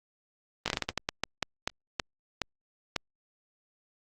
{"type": "slowing click train", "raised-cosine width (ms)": 0.2, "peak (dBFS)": -10, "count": 15, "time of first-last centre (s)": [0.66, 2.962], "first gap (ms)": 18, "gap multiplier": 1.3, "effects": ["Opus 24 kbps"]}